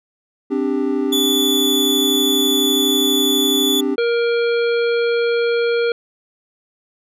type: chord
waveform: triangle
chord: C suspended second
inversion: none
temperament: equal with one note detuned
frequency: 261.6 / 293.7 / 395 Hz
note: C4 / D4 / G4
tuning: 0 / 0 / +13 cents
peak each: -19 dBFS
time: 0.5-3.96 s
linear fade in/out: 20 ms
type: tone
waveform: 40% pulse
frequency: 3461 Hz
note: A7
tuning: 29 cents flat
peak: -15 dBFS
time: 1.12-3.81 s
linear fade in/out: 10 ms
type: harmonic tone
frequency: 470 Hz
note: A#4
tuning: 14 cents sharp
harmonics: 1 / 3 / 5 / 7 / 9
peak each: -15 / -25 / -29 / -32 / -34 dBFS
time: 3.98-5.92 s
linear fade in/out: 2 ms
effects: none